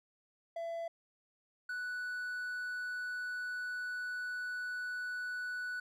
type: tone pair in turn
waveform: triangle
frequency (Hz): 670 / 1481.7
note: E5 / F#6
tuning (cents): +28 / +2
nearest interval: octave + major second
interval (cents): 1374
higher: second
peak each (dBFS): -35 / -35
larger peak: neither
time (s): 0.56-0.88 / 1.69-5.8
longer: second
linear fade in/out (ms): 5
effects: none